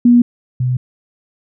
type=tone pair in turn; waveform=sine; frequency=240.9 / 126.11 Hz; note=B3 / B2; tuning=-43 / +37 cents; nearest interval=major seventh; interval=1120 cents; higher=first; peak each=-5 / -13 dBFS; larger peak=first; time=0.05-0.22 / 0.6-0.77 s; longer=neither; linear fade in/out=5 ms; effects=none